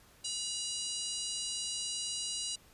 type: harmonic tone with a mistuned harmonic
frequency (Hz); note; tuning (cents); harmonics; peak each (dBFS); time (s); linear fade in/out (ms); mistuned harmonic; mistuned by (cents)
958; A#5; +47; 3 / 4 / 5 / 6 / 7 / 8 / 9 / 10; -42 / -41 / -42 / -44 / -45 / -45 / -45 / -46; 0.24-2.56; 10; 4; +52
effects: pink hiss -61 dBFS RMS until 2.73 s + resampled to 32000 Hz